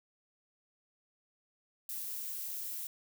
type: noise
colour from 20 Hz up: violet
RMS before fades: -40 dBFS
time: 1.89-2.87 s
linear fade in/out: 2 ms
effects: none

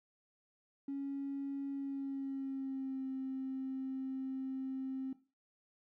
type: tone with pitch glide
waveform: triangle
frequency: 277.2 to 264.5 Hz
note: C#4 to C4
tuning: 0 to +19 cents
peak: -33 dBFS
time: 0.88-5.13 s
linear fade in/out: 5 ms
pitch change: -81 cents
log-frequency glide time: 1.71-3.07 s
effects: noise-tail reverb RT60 0.3 s tail -18 dB re dry + tanh soft clip ceiling -35 dBFS

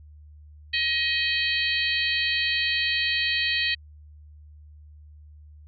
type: harmonic tone with a mistuned harmonic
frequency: 630 Hz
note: D#5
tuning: 21 cents sharp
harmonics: 3 / 4 / 5 / 6 / 7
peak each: -27 / -28 / -29 / -30 / -30 dBFS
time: 0.73-3.75 s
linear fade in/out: 10 ms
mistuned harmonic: 6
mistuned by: +65 cents
effects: added 75 Hz sine -45 dBFS peak until 5.67 s

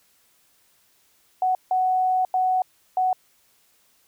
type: tone bursts at uneven times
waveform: sine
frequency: 743 Hz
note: F#5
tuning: 7 cents sharp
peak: -18 dBFS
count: 4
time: 1.42-1.55 / 1.71-2.25 / 2.34-2.62 / 2.97-3.13 s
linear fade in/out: 2 ms
effects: white hiss -62 dBFS RMS until 4.07 s

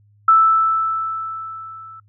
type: tone with level ramp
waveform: sine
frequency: 1318.5 Hz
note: E6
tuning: in tune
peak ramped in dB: -7 to -36 dBFS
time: 0.28-2 s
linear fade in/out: 5 ms
effects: noise-tail reverb RT60 0.1 s tail -25 dB re dry + added 103 Hz sine -51 dBFS peak until 2.08 s

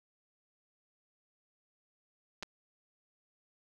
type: clicks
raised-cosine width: 0.2 ms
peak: -23 dBFS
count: 2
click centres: 2.426 / 2.431 s
effects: none

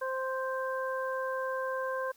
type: harmonic tone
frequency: 523.3 Hz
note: C5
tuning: in tune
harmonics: 1 / 2 / 3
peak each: -33 / -36 / -38 dBFS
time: 0.01-2.12 s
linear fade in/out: 10 ms
effects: white hiss -63 dBFS RMS until 2.16 s

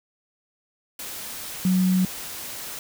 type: tone in noise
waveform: sine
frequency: 185 Hz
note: F#3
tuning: in tune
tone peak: -17 dBFS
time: 1.65-2.05 s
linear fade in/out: 2 ms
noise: white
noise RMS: -35 dBFS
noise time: 0.99-2.79 s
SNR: +15 dB
effects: none

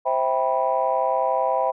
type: chord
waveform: sine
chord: C major seventh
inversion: none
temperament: just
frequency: 523.3 / 654.1 / 784.9 / 981.1 Hz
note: C5 / E5 / G5 / B5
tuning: 0 / -14 / +2 / -12 cents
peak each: -24 dBFS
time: 0.05-1.72 s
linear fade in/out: 20 ms
effects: tanh soft clip ceiling -9 dBFS

